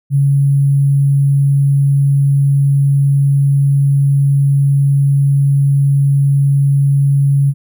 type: tone with sample-and-hold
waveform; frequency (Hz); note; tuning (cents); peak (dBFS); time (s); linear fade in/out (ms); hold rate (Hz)
sine; 139.7; C#3; +14; -8; 0.1-7.54; 50; 11025
effects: none